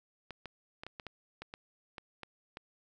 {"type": "clicks", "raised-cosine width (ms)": 0.3, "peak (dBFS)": -27, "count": 11, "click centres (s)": [0.307, 0.457, 0.835, 0.866, 0.998, 1.067, 1.42, 1.539, 1.982, 2.233, 2.571], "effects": []}